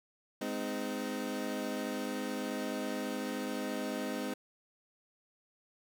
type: chord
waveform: 25% pulse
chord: Ab major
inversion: none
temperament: equal with one note detuned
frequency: 207.7 / 257 / 311.1 Hz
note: Ab3 / C4 / Eb4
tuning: 0 / -31 / 0 cents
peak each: -36 / -34 / -37 dBFS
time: 0.41-4.34 s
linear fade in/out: 5 ms
effects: none